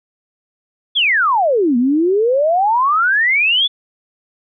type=exponential two-way sweep; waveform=sine; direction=down then up; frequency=3520 to 233.1 to 3520 Hz; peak=-11 dBFS; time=0.95-3.68 s; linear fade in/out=20 ms; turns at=1.77 s; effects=none